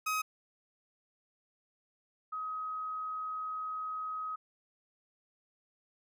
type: tone pair in turn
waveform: 30% pulse / sine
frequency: 1265 / 1265 Hz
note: D#6 / D#6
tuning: +28 / +28 cents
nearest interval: unison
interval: 0 cents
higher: neither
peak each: -28 / -35 dBFS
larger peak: first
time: 0.06-0.22 / 2.32-4.36 s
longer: second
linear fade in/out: 10 ms
effects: none